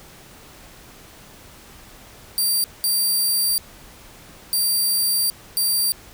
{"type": "tone bursts at uneven times", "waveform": "10% pulse", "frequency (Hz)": 4706, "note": "D8", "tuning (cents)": 3, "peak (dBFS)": -11, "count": 4, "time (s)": [[2.38, 2.64], [2.84, 3.58], [4.53, 5.3], [5.57, 5.92]], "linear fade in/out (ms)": 0, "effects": ["pink hiss -45 dBFS RMS until 6.13 s"]}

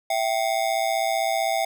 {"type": "ring-modulated tone", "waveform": "square", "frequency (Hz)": 720, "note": "F#5", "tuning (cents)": -47, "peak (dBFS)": -19, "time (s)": [0.1, 1.65], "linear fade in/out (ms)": 5, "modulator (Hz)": 57.8, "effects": []}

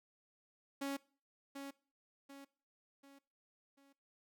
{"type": "tone with echo", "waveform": "sawtooth", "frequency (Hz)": 277.2, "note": "C#4", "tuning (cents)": 0, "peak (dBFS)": -34, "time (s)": [0.81, 0.97], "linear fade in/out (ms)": 10, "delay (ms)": 740, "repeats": 4, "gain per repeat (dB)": -7, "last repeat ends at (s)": 3.93, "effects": ["noise-tail reverb RT60 0.4 s tail -21 dB re dry"]}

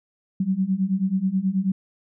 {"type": "beating tone pair", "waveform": "sine", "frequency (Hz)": [185, 194.3], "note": ["F#3", "G3"], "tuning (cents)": [0, -15], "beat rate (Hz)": 9.3, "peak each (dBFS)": [-24, -22], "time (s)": [0.4, 1.72], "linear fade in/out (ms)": 5, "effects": []}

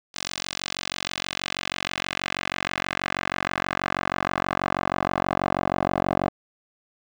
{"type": "tone with band-pass filter sweep", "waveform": "10% pulse", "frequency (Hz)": 46.25, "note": "F#1", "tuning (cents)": 0, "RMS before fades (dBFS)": -28, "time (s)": [0.14, 6.29], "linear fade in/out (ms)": 10, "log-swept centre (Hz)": [5100, 660], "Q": 1.2, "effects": []}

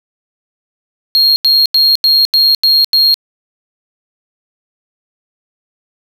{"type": "tone bursts", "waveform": "triangle", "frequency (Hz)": 4249, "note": "C8", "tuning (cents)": 26, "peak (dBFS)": -5, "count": 7, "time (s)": [1.15, 3.142], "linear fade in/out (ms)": 0, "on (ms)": 210, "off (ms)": 87, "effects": ["7-bit"]}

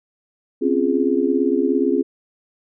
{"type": "chord", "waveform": "sine", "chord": "Db major seventh", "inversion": "third", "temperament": "just", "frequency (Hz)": [259.9, 277.2, 346.5, 415.8], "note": ["C4", "Db4", "F4", "Ab4"], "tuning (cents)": [-11, 0, -14, 2], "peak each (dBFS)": -21, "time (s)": [0.61, 2.03], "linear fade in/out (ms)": 20, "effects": []}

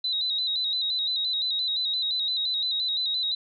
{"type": "tone with vibrato", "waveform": "sine", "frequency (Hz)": 3900, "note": "B7", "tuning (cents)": -23, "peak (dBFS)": -24, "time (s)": [0.04, 3.35], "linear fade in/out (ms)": 5, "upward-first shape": "square", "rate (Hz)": 5.8, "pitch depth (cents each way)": 50, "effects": []}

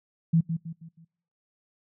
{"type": "tone with echo", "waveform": "sine", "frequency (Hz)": 164.81, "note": "E3", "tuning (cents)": 0, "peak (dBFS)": -17, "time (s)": [0.33, 0.41], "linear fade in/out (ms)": 10, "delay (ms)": 160, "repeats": 4, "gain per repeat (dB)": -8, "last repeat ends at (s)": 1.05, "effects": ["noise-tail reverb RT60 0.8 s tail -26 dB re dry"]}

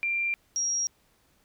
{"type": "tone pair in turn", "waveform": "sine", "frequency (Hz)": [2374, 5646], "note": ["D7", "F8"], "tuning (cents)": [18, 18], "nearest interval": "octave + minor third", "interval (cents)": 1500, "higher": "second", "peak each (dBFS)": -25, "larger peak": "neither", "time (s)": [[0.03, 0.34], [0.56, 0.87]], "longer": "neither", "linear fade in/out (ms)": 0, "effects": ["pink hiss -66 dBFS RMS until 1.44 s"]}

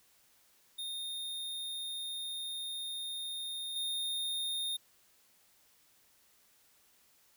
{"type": "tone with level steps", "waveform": "square", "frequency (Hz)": 3667, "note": "A#7", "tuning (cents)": -29, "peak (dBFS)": [-38, -34], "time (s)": [0.78, 4.77], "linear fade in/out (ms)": 10, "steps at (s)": 3.76, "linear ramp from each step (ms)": 2, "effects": ["white hiss -67 dBFS RMS until 7.36 s"]}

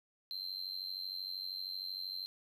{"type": "tone with amplitude modulation", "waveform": "triangle", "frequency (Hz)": 4127, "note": "C8", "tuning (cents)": -25, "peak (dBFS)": -34, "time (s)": [0.31, 2.26], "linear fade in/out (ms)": 0, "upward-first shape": "sine", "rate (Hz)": 92.9, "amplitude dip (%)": 90, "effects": []}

